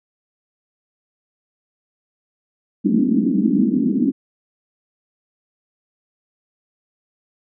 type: band-pass noise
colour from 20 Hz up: white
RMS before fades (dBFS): -17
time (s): 2.84-4.12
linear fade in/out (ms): 20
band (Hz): 200 to 290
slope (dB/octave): 48
effects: none